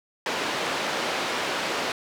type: band-pass noise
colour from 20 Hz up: pink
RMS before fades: -28 dBFS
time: 0.26-1.92 s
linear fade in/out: 2 ms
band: 380 to 4300 Hz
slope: 12 dB/octave
effects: none